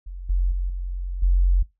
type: tone with level steps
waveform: sine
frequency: 44.88 Hz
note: F1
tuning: 48 cents sharp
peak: -31 / -17 / -21 / -25 / -14 dBFS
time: 0.06-1.63 s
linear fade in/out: 10 ms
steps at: 0.29 / 0.51 / 0.69 / 1.22 s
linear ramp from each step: 10 ms
effects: noise-tail reverb RT60 0.2 s tail -21 dB re dry